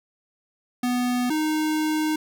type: tone pair in turn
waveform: square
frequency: 246.9 / 309.5 Hz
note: B3 / D#4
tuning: 0 / -9 cents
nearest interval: major third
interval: 391 cents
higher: second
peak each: -22 dBFS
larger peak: neither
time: 0.83-1.3 / 1.3-2.16 s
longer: second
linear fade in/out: 5 ms
effects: none